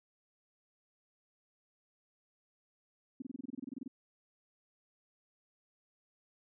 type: tone bursts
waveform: sine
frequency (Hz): 261.6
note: C4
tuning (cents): 0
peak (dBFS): -38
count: 15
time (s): 3.2-3.879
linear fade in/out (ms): 5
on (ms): 21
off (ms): 26
effects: none

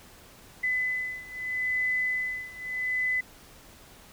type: beating tone pair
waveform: sine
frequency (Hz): 2009 / 2009.79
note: B6 / B6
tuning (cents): +29 / +30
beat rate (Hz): 0.79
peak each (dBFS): -29 / -31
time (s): 0.63-3.21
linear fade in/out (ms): 10
effects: pink hiss -52 dBFS RMS until 4.12 s

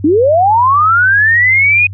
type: linear sweep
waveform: sine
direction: up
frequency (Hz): 277.2 to 2500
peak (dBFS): -6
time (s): 0.04-1.87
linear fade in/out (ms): 5
effects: added 97 Hz sine -23 dBFS peak until 1.93 s

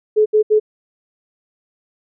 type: tone bursts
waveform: sine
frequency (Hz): 428.1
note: A4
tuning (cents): -47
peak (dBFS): -9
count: 3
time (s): 0.16-0.599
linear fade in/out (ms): 20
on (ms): 99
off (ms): 71
effects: none

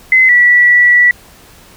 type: tone pair in turn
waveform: sine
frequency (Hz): 2046 / 1950.7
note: C7 / B6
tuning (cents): -39 / -22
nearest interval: minor second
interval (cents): 83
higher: first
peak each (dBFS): -4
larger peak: neither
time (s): 0.12-0.29 / 0.29-1.11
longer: second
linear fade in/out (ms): 2
effects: pink hiss -41 dBFS RMS until 1.76 s

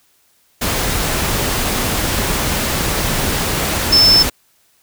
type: tone in noise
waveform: sine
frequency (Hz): 5274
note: E8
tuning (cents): 0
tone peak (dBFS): -7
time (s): 3.92-4.23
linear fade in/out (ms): 10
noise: pink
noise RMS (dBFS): -18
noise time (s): 0.61-4.3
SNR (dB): +8
effects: white hiss -57 dBFS RMS until 4.82 s

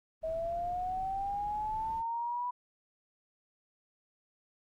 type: noise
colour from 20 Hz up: brown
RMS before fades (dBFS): -48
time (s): 0.21-2.04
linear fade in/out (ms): 50
type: linear sweep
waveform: sine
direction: up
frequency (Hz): 637 to 987.8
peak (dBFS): -32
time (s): 0.23-2.51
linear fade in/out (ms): 10
effects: none

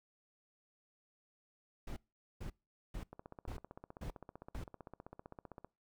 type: noise bursts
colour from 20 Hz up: brown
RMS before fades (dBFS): -43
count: 6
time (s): 1.87-4.64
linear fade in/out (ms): 5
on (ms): 95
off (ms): 440
type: click train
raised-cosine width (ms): 1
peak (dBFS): -35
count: 40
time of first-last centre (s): 3.13-5.646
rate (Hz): 15.5
effects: noise-tail reverb RT60 0.3 s tail -25 dB re dry

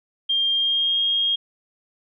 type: tone with pitch glide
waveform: sine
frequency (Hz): 3200 to 3247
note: G7 to G#7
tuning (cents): +35 to -40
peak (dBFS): -18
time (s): 0.29-1.36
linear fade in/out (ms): 10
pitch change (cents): +25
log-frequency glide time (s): 0.51-1
effects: none

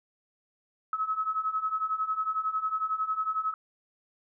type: beating tone pair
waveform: sine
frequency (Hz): 1281 / 1292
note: E6 / E6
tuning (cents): -50 / -35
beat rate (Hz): 11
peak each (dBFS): -32 / -29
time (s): 0.93-3.54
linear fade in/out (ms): 2
effects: none

